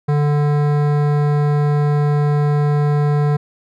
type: tone with hard clipping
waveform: sine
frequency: 146.83 Hz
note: D3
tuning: in tune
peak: -15 dBFS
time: 0.08-3.37 s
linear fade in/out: 10 ms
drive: 16 dB
effects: none